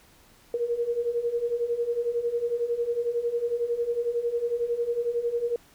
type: beating tone pair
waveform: sine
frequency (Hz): 466.2 / 477.2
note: A#4 / A#4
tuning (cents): 0 / +41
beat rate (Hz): 11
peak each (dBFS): -30 / -26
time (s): 0.54-5.56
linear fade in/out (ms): 2
effects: pink hiss -57 dBFS RMS until 5.74 s